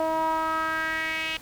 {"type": "tone with band-pass filter sweep", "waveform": "sawtooth", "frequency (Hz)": 319.5, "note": "D#4", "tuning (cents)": 46, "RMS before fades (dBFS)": -27, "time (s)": [0, 1.37], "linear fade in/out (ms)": 2, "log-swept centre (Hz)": [740, 2800], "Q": 3.9, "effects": ["pink hiss -47 dBFS RMS until 1.41 s"]}